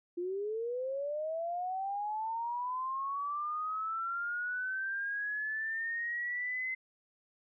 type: linear sweep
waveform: sine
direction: up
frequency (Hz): 342.8 to 2059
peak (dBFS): -33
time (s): 0.17-6.75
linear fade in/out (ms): 10
effects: none